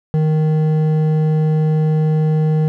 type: tone with hard clipping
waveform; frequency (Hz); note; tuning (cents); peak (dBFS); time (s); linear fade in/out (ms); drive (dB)
sine; 155.56; D#3; 0; -14; 0.14-2.68; 0; 8
effects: none